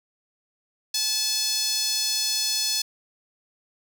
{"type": "tone with high-pass filter", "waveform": "sawtooth", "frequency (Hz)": 865, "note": "A5", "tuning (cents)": -30, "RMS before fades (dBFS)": -25, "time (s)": [0.94, 2.82], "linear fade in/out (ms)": 5, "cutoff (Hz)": 4700, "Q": 2.8, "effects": ["9-bit"]}